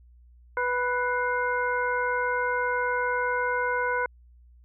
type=harmonic tone with a mistuned harmonic; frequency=493.9 Hz; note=B4; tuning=in tune; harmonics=1 / 2 / 3 / 4; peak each=-29 / -28 / -28 / -36 dBFS; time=0.57-4.06 s; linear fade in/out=2 ms; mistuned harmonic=4; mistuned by=+120 cents; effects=added 60 Hz sine -51 dBFS peak until 4.64 s